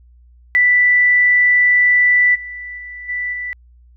sine tone with level steps, 1975.5 Hz, B6, in tune, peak -9 / -27 / -29 / -19 / -22 dBFS, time 0.55-3.53 s, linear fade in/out 0 ms, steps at 2.34 / 2.77 / 3.08 / 3.32 s, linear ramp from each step 20 ms, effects added 60 Hz sine -44 dBFS peak until 3.96 s

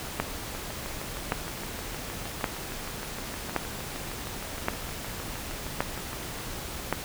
two click trains, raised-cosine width 0.5 ms, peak -9 / -22 dBFS, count 7 / 37, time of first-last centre 0.2-6.926 / 0.55-6.131 s, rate 0.892 / 6.45 Hz, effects pink hiss -37 dBFS RMS until 7.04 s

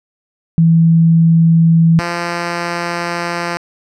sine / 5% pulse tone pair in turn, 164.81 / 172.23 Hz, E3 / F3, 0 / -24 cents, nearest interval minor second, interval 76 cents, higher second, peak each -6 dBFS, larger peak neither, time 0.58-1.99 / 1.99-3.57 s, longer second, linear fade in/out 0 ms, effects low-pass 6000 Hz 12 dB/octave

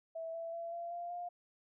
sine tone with pitch steps, 655 / 664.5 / 674.2 / 684 / 693.9 / 704 Hz, E5 / E5 / E5 / F5 / F5 / F5, -11 / +14 / +39 / -36 / -11 / +14 cents, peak -39 dBFS, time 0.15-1.29 s, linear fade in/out 10 ms, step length 190 ms, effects none

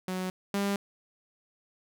sawtooth tone pair in turn, 185 / 199.98 Hz, F#3 / G3, 0 / +35 cents, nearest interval minor second, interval 135 cents, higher second, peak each -27 / -23 dBFS, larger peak second, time 0.08-0.3 / 0.54-0.76 s, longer neither, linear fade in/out 2 ms, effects none

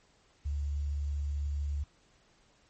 sine tone with quantisation, 72.1 Hz, D2, 31 cents flat, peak -30 dBFS, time 0.45-1.84 s, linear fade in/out 10 ms, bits 10, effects pink hiss -66 dBFS RMS until 2.69 s + MP3 32 kbps

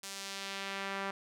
sawtooth tone with band-pass filter sweep, 196 Hz, G3, in tune, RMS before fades -40 dBFS, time 0.03-1.11 s, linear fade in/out 5 ms, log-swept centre 7200 to 1400 Hz, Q 0.88, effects none

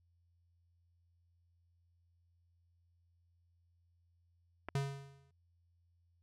clicks, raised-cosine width 0.5 ms, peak -26 / -33 dBFS, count 2, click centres 4.686 / 4.689 s
square tone with exponential decay, 138.59 Hz, C#3, in tune, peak -31 dBFS, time 4.75-5.31 s, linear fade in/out 2 ms, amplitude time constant 120 ms
effects added 86 Hz sine -70 dBFS peak until 6.22 s + low-pass 9000 Hz 12 dB/octave

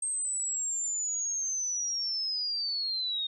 sine linear sweep, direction down, 8410 to 3681 Hz, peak -29 dBFS, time 0.02-3.27 s, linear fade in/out 5 ms, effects none

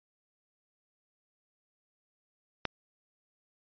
click, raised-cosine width 0.3 ms, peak -13 dBFS, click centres 2.653 s, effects resampled to 11025 Hz

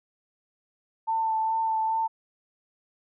sine tone with vibrato, 889 Hz, A5, 18 cents sharp, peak -23 dBFS, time 1.07-2.08 s, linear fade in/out 20 ms, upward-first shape sine, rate 2.4 Hz, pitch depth 16 cents each way, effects none

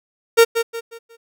45% pulse tone with echo, 460.9 Hz, A#4, 20 cents flat, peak -7 dBFS, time 0.37-0.45 s, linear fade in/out 20 ms, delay 180 ms, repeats 4, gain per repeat -9 dB, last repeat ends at 1.17 s, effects none

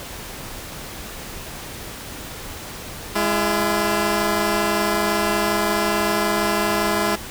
10% pulse tone pair together, 207.7 / 337.7 Hz, G#3 / E4, 0 / +42 cents, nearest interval minor sixth, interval 842 cents, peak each -13 dBFS, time 3.15-7.16 s, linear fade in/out 10 ms, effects pink hiss -34 dBFS RMS until 7.3 s

